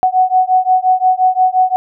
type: beating tone pair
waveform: sine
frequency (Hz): 740 / 745.7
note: F#5 / F#5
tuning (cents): 0 / +13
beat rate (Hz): 5.7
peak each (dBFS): -12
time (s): 0.03-1.76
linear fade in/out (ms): 0
effects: none

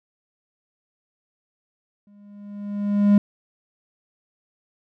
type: tone with exponential growth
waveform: triangle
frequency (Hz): 204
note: G#3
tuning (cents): -31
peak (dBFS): -8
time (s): 2.07-3.18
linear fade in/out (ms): 2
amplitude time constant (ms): 240
effects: none

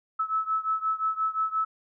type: beating tone pair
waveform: sine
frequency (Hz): 1300 / 1305.7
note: E6 / E6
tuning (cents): -24 / -17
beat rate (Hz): 5.7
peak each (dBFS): -27 / -29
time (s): 0.19-1.65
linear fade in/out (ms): 10
effects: none

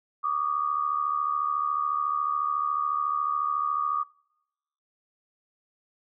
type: tone pair together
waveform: sine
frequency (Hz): 1149 / 1223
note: D6 / D#6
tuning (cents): -38 / -30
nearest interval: minor second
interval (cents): 108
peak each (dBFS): -27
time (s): 0.23-4.04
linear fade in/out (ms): 20
effects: noise-tail reverb RT60 0.9 s tail -26 dB re dry

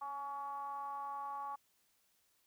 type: ring-modulated tone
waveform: triangle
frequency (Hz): 143.6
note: D3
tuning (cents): -39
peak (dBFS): -35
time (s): 0.01-1.56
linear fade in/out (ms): 10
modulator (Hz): 984
effects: white hiss -75 dBFS RMS until 2.46 s

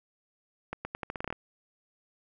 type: accelerating click train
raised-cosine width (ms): 0.5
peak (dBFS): -19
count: 11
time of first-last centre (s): 0.73-1.326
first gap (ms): 120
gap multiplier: 0.83
effects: none

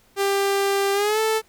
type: tone with pitch glide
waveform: sawtooth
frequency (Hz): 396.2 to 439.6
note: G4 to A4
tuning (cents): +18 to -2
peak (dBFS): -15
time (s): 0.16-1.42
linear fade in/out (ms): 50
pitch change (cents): +180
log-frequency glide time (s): 0.93-1.2
effects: pink hiss -58 dBFS RMS until 1.48 s

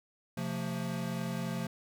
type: chord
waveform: square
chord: F major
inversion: second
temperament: equal with one note detuned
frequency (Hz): 130.81 / 174.61 / 225.5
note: C3 / F3 / A3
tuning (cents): 0 / 0 / +43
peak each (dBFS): -40 / -37 / -39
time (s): 0.37-1.67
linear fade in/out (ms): 5
effects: none

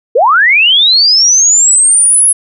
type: linear sweep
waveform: sine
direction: up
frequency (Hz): 415.3 to 10760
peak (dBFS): -4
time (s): 0.15-2.33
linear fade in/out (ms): 10
effects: none

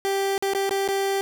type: tone with dropouts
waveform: 30% pulse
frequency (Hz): 392.2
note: G4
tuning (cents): +1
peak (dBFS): -19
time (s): 0.05-1.21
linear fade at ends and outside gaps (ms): 0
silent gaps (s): 0.379-0.425 / 0.535-0.549 / 0.693-0.709 / 0.878-0.887
effects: none

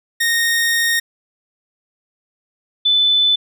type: tone pair in turn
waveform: sawtooth / sine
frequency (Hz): 1854 / 3506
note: A#6 / A7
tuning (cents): -10 / -7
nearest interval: major seventh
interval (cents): 1103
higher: second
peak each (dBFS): -11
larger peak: neither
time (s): 0.2-1 / 2.85-3.36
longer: first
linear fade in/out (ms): 10
effects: none

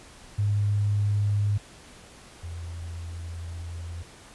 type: tone pair in turn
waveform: sine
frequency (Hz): 102.7 / 84.87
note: G#2 / F2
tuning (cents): -19 / -49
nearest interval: minor third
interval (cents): 330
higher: first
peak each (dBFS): -21 / -33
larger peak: first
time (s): 0.38-1.58 / 2.43-4.03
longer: second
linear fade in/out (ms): 10
effects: pink hiss -49 dBFS RMS until 4.34 s + resampled to 24000 Hz

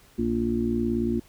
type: harmonic tone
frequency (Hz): 58.27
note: A#1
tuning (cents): 0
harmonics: 1 / 2 / 4 / 5 / 6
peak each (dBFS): -34 / -35 / -25 / -32 / -28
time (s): 0.18-1.2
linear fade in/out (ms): 10
effects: pink hiss -56 dBFS RMS until 1.28 s

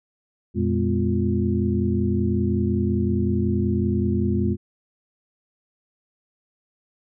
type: tone cluster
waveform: sine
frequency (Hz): 87.8 / 118.2 / 206.4 / 251.8 / 350.9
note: F2 / A#2 / G#3 / B3 / F4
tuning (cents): +10 / +24 / -10 / +34 / +8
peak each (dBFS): -24 / -27 / -23 / -28 / -27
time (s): 0.54-4.57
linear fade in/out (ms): 50
effects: none

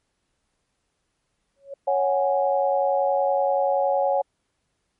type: tone with exponential growth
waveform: sine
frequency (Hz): 554.4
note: C#5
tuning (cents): 0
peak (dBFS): -29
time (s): 1.56-1.74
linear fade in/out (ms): 5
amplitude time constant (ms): 38
type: chord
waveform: sine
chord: C# suspended fourth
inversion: none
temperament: equal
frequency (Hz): 554.4 / 740 / 830.6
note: C#5 / F#5 / G#5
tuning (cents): 0 / 0 / 0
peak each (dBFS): -21 / -24 / -25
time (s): 1.87-4.22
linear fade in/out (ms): 10
effects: pink hiss -74 dBFS RMS until 4.99 s + MP3 48 kbps

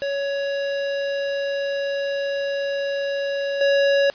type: tone with level steps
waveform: square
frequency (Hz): 559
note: C#5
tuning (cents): +14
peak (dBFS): -23 / -16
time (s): 0.02-4.1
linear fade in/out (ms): 0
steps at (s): 3.61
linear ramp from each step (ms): 2
effects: white hiss -45 dBFS RMS until 4.14 s + resampled to 11025 Hz

